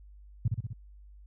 sine tone with echo, 111.6 Hz, A2, 25 cents sharp, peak -22 dBFS, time 0.45-0.48 s, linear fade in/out 5 ms, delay 63 ms, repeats 4, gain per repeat -3 dB, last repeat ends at 0.732 s, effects added 50 Hz sine -49 dBFS peak until 1.26 s

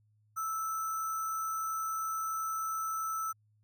sine tone with sample-and-hold, 1318.5 Hz, E6, in tune, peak -32 dBFS, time 0.36-3.33 s, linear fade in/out 20 ms, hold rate 7350 Hz, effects added 106 Hz sine -66 dBFS peak until 3.63 s

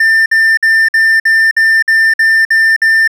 triangle tone bursts, 1792 Hz, A6, 31 cents sharp, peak -4 dBFS, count 10, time 0-3.077 s, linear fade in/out 5 ms, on 260 ms, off 53 ms, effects none

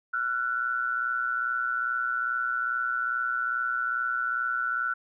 sine tone pair together, 1357.6 / 1480 Hz, F6 / F#6, -49 / 0 cents, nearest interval minor second, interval 149 cents, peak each -29 / -28 dBFS, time 0.13-4.94 s, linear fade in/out 10 ms, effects none

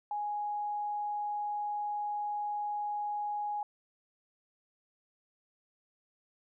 sine tone, 830.6 Hz, G#5, in tune, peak -32 dBFS, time 0.11-3.63 s, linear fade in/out 2 ms, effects none

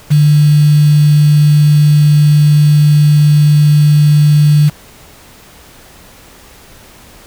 sine tone with quantisation, 148.7 Hz, D3, 22 cents sharp, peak -4 dBFS, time 0.1-4.7 s, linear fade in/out 20 ms, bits 4, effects pink hiss -39 dBFS RMS until 7.26 s

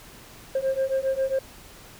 sine beating tone pair, 529 / 536.4 Hz, C5 / C5, +19 / +43 cents, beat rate 7.4 Hz, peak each -24 / -23 dBFS, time 0.55-1.39 s, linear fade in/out 5 ms, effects tanh soft clip ceiling -19 dBFS + pink hiss -47 dBFS RMS until 1.99 s

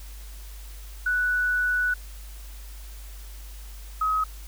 sine tone pair in turn, 1480 / 1270.3 Hz, F#6 / D#6, 0 / +36 cents, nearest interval minor third, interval 264 cents, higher first, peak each -21 dBFS, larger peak neither, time 1.06-1.94 / 4.01-4.24 s, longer first, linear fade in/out 5 ms, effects added 50 Hz sine -38 dBFS peak until 4.47 s + white hiss -49 dBFS RMS until 4.47 s

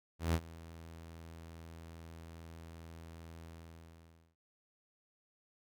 sawtooth tone with ADSR envelope, 82.41 Hz, E2, in tune, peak -24 dBFS, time 0.19-4.36 s, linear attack 150 ms, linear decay 57 ms, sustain -21 dB, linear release 890 ms, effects none

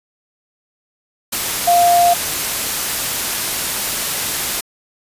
sine tone in noise, 698.5 Hz, F5, in tune, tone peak -9 dBFS, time 1.67-2.14 s, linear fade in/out 10 ms, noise white, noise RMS -20 dBFS, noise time 1.32-4.61 s, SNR +8 dB, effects resampled to 32000 Hz

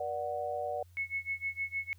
sine chord, Bb augmented, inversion none, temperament equal with one note detuned, 478.2 / 587.3 / 740 Hz, Bb4 / D5 / F#5, +44 / 0 / 0 cents, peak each -40 / -36 / -36 dBFS, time 0-0.83 s, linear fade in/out 5 ms
sine tone with tremolo, 2196 Hz, C#7, 17 cents flat, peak -30 dBFS, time 0.97-1.93 s, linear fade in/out 0 ms, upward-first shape sine, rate 6.5 Hz, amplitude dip 95%
effects added 88 Hz sine -55 dBFS peak until 1.98 s + white hiss -70 dBFS RMS until 1.98 s

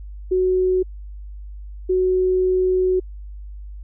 sine tone bursts at uneven times, 370 Hz, F#4, in tune, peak -15 dBFS, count 2, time 0.31-0.83 / 1.89-3 s, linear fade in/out 10 ms, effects added 50 Hz sine -32 dBFS peak until 3.83 s

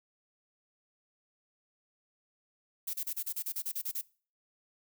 violet noise bursts, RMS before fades -35 dBFS, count 12, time 2.87-4.014 s, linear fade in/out 10 ms, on 66 ms, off 32 ms, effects noise-tail reverb RT60 0.4 s tail -22 dB re dry

